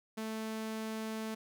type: tone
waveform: sawtooth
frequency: 220 Hz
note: A3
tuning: in tune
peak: -33 dBFS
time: 0.17-1.35 s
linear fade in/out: 10 ms
effects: none